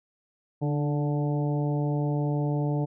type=harmonic tone with a mistuned harmonic; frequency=145.9 Hz; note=D3; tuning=11 cents flat; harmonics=1 / 2 / 3 / 4 / 5 / 6; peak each=-25 / -31 / -35 / -37 / -39 / -41 dBFS; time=0.61-2.86 s; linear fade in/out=20 ms; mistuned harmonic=2; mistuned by=+34 cents; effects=none